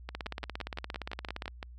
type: two click trains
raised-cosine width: 0.3 ms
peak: -22 / -20 dBFS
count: 10 / 24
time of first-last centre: 0.09-1.628 / 0.15-1.479 s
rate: 5.85 / 17.3 Hz
effects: added 60 Hz sine -46 dBFS peak until 1.78 s